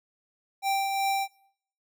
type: tone with tremolo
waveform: square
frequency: 784 Hz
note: G5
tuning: in tune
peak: -24 dBFS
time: 0.62-1.28 s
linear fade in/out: 50 ms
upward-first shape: triangle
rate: 2.7 Hz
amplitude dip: 40%
effects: noise-tail reverb RT60 0.6 s tail -21 dB re dry